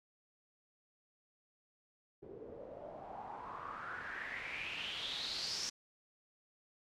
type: noise with low-pass filter sweep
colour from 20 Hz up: white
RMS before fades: -44 dBFS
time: 2.22-5.7 s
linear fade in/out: 10 ms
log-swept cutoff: 380 to 5700 Hz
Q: 5.8
effects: none